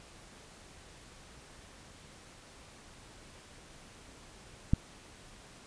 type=click; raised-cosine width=5 ms; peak=-11 dBFS; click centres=4.735 s; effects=pink hiss -54 dBFS RMS until 5.66 s + resampled to 22050 Hz